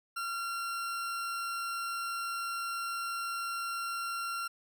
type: tone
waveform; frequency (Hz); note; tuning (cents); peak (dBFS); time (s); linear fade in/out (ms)
40% pulse; 1373; F6; -30; -33; 0.16-4.48; 10
effects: none